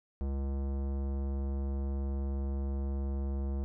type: tone with tanh clipping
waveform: sine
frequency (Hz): 68.5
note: C#2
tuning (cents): -20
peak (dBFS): -33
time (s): 0.21-3.64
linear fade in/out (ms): 0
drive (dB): 18
effects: none